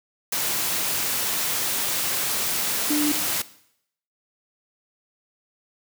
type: tone in noise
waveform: sine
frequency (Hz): 296.9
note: D4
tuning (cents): +19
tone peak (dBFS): -20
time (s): 2.9-3.12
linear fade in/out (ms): 5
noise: white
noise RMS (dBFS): -25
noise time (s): 0.32-3.42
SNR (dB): +2
effects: noise-tail reverb RT60 0.7 s tail -17 dB re dry + high-pass 100 Hz 12 dB/octave